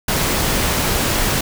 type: noise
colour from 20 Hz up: pink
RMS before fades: -18 dBFS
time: 0.08-1.41 s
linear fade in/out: 5 ms
effects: none